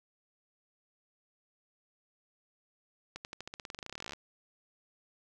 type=accelerating click train; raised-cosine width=0.2 ms; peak=-24 dBFS; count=26; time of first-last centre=3.16-4.134 s; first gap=89 ms; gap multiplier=0.92; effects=none